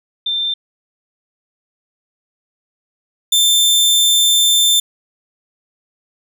sine / sawtooth tone pair in turn, 3578 / 3560 Hz, A7 / A7, +28 / +20 cents, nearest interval unison, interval 8 cents, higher first, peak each -16 / -7 dBFS, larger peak second, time 0.26-0.54 / 3.32-4.8 s, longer second, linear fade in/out 5 ms, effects none

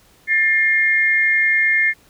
sine tone pair together, 1775 / 2126 Hz, A6 / C7, +15 / +27 cents, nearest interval minor third, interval 312 cents, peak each -17 / -15 dBFS, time 0.27-1.94 s, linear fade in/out 50 ms, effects pink hiss -53 dBFS RMS until 2.09 s

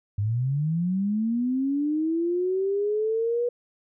sine linear sweep, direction up, 98 to 487.3 Hz, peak -22 dBFS, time 0.18-3.49 s, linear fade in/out 5 ms, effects none

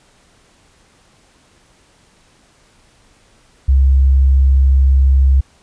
sine tone, 67 Hz, C2, 42 cents sharp, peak -7 dBFS, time 3.68-5.41 s, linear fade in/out 10 ms, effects pink hiss -52 dBFS RMS until 5.62 s + resampled to 22050 Hz

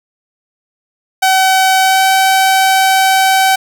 sawtooth tone with pitch glide, 760 to 765.7 Hz, F#5 to G5, +46 to -41 cents, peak -4 dBFS, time 1.22-3.56 s, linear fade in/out 10 ms, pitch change +13 cents, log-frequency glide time 1.82-2.04 s, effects 7-bit

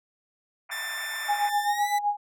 white band-pass noise, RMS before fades -40 dBFS, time 0.69-1.5 s, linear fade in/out 10 ms, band 620 to 2500 Hz, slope 96 dB/octave
sawtooth tone with pitch glide, 1779 to 1985.4 Hz, A6 to B6, +19 to +9 cents, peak -28 dBFS, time 0.71-1.99 s, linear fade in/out 10 ms, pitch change +190 cents, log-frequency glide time 1.63-1.88 s
sine tone with tremolo, 824 Hz, G#5, 14 cents flat, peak -20 dBFS, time 1.28-2.17 s, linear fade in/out 20 ms, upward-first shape sine, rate 7.8 Hz, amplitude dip 75%
effects none

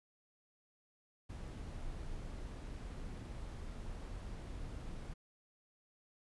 brown noise, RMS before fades -45 dBFS, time 1.29-5.14 s, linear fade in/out 10 ms, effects resampled to 24000 Hz

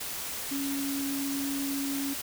sine tone in noise, 277.2 Hz, C#4, in tune, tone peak -30 dBFS, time 0.51-2.14 s, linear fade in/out 10 ms, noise white, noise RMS -36 dBFS, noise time 0-2.22 s, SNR +3 dB, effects none

